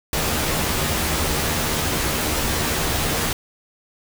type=noise with comb filter; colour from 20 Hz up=pink; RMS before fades=-22 dBFS; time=0.13-3.33 s; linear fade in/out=2 ms; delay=13 ms; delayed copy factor=+0.6; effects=none